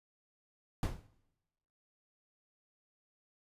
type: noise with exponential decay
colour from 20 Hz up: brown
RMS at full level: -28 dBFS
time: 0.83-1.07 s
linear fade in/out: 1 ms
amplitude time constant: 51 ms
effects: noise-tail reverb RT60 1.0 s tail -21 dB re dry + resampled to 32000 Hz